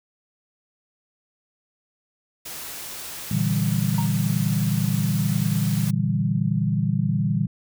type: noise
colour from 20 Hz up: white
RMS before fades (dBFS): -35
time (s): 2.45-5.91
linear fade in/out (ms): 10
type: chord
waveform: sine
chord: E half-diminished seventh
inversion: second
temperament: equal with one note detuned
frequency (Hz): 116.54 / 145.82 / 164.81 / 196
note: Bb2 / D3 / E3 / G3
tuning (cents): 0 / -12 / 0 / 0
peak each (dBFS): -25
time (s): 3.31-7.47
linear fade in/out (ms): 5
type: tone with exponential decay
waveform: triangle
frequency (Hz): 932.3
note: A#5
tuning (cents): 0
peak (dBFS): -24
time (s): 3.98-4.17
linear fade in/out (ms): 2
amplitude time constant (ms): 41
effects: none